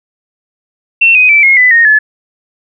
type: tone with pitch steps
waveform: sine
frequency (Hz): 2700 / 2505 / 2323 / 2155 / 1999.5 / 1854.8 / 1720.7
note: E7 / D#7 / D7 / C#7 / B6 / A#6 / A6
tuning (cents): +41 / +11 / -20 / -49 / +21 / -9 / -39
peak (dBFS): -3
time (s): 1.01-1.99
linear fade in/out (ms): 10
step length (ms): 140
effects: none